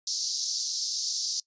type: band-pass noise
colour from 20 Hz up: white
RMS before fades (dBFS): -31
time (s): 0.07-1.4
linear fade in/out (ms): 2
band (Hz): 4400 to 6200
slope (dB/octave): 48
effects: noise-tail reverb RT60 0.1 s tail -23 dB re dry + resampled to 16000 Hz